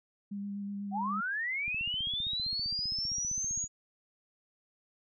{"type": "tone with vibrato", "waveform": "sine", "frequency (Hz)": 201.2, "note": "G3", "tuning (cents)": 45, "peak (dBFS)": -35, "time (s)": [0.31, 1.21], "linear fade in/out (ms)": 10, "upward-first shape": "square", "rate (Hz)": 8.1, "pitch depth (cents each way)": 11}
{"type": "linear sweep", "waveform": "sine", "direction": "up", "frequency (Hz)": [712, 6840], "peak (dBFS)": -31, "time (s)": [0.91, 3.68], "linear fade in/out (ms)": 50}
{"type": "click train", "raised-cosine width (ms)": 5, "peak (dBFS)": -35, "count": 31, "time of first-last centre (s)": [1.68, 3.641], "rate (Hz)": 15.3}
{"effects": []}